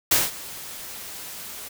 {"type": "noise with ADSR envelope", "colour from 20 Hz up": "white", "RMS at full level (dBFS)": -17, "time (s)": [0.11, 1.69], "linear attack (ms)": 6, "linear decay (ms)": 190, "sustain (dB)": -20, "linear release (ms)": 14, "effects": []}